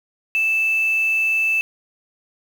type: tone with quantisation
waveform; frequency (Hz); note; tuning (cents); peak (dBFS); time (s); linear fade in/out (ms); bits
sine; 2637; E7; 0; -16; 0.35-1.61; 0; 6
effects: none